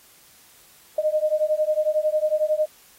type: beating tone pair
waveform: sine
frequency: 609 / 620 Hz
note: D#5 / D#5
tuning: -37 / -6 cents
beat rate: 11 Hz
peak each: -22 dBFS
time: 0.98-2.66 s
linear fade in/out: 5 ms
effects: white hiss -53 dBFS RMS until 2.98 s + AAC 48 kbps